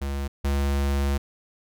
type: tone pair in turn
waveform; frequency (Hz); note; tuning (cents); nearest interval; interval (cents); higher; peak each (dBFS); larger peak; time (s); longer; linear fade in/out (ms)
square; 69.4 / 69.88; C#2 / C#2; +3 / +15; unison; 12; second; -27 / -22; second; 0.01-0.28 / 0.44-1.18; second; 10
effects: none